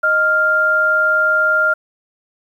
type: tone pair together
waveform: sine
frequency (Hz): 622.3 / 1397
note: D#5 / F6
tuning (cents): 0 / 0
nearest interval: octave + major second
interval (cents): 1400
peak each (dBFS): -20 / -12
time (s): 0.03-1.74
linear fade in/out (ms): 10
effects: 8-bit